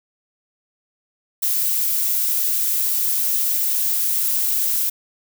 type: noise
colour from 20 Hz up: violet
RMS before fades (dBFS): -20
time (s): 1.42-4.9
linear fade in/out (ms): 10
effects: none